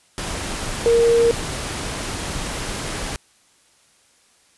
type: tone in noise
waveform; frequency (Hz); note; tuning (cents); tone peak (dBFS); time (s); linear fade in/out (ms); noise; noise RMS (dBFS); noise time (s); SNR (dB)
sine; 466.2; A#4; 0; -12; 0.86-1.31; 0; pink; -27; 0.18-3.16; +12
effects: white hiss -57 dBFS RMS until 4.57 s + resampled to 24000 Hz